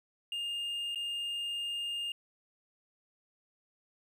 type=tone with dropouts; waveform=triangle; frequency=2821 Hz; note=F7; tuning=17 cents sharp; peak=-32 dBFS; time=0.32-2.12 s; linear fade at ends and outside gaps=2 ms; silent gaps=0.948-0.957 s; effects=none

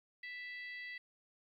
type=harmonic tone; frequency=659.3 Hz; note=E5; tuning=in tune; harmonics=3 / 4 / 5 / 6 / 7; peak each=-44 / -55 / -59 / -61 / -59 dBFS; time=0.23-0.98 s; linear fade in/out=5 ms; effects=13-bit

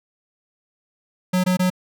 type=tone bursts; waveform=square; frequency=183 Hz; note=F#3; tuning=19 cents flat; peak=-17 dBFS; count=3; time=1.33-1.702 s; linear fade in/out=10 ms; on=110 ms; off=21 ms; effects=none

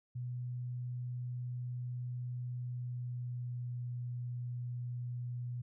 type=tone with pitch glide; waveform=sine; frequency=123.47 to 122.26 Hz; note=B2 to B2; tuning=0 to -17 cents; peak=-37 dBFS; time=0.15-5.62 s; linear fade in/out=10 ms; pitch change=-17 cents; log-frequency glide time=2.56-3.82 s; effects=none

